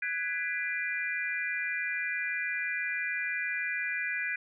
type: chord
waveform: sine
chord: G# half-diminished seventh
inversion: third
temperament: just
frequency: 1495.1 / 1661.2 / 1993.5 / 2392 Hz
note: F#6 / G#6 / B6 / D7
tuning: +18 / 0 / +16 / +31 cents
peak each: -38 / -35 / -35 / -35 dBFS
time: 0.02-4.36 s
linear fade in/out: 5 ms
effects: none